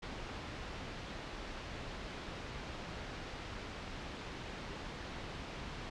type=low-pass noise; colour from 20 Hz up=pink; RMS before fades=-45 dBFS; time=0.02-5.9 s; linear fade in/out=10 ms; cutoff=4300 Hz; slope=12 dB/octave; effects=low-pass 7000 Hz 12 dB/octave